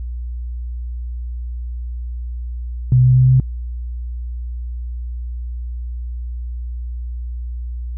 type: tone with pitch steps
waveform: sine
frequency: 126.2 / 127.3 / 128.41 / 129.52 Hz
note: B2 / C3 / C3 / C3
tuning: +38 / -47 / -32 / -17 cents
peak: -8 dBFS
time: 2.92-3.4 s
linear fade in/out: 2 ms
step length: 120 ms
effects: added 60 Hz sine -23 dBFS peak until 7.97 s